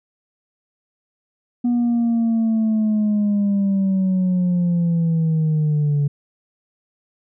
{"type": "linear sweep", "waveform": "sine", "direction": "down", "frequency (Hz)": [243, 142.6], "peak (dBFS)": -13, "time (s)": [1.64, 6.08], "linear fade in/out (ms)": 10, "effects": ["tanh soft clip ceiling -14 dBFS"]}